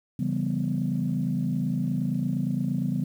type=chord; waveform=sine; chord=C# half-diminished seventh; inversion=none; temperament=equal with one note detuned; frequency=138.59 / 167.5 / 196 / 246.9 Hz; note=C#3 / E3 / G3 / B3; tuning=0 / +28 / 0 / 0 cents; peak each=-29 dBFS; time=0.19-3.04 s; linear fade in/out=5 ms; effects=tanh soft clip ceiling -16 dBFS + 9-bit